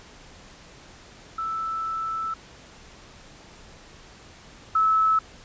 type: tone pair in turn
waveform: sine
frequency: 1318.5 / 1302.6 Hz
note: E6 / E6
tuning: 0 / -21 cents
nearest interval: unison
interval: 21 cents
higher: first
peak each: -26 / -17 dBFS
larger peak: second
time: 1.38-2.34 / 4.75-5.19 s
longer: first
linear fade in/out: 5 ms
effects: pink hiss -48 dBFS RMS until 5.44 s + resampled to 16000 Hz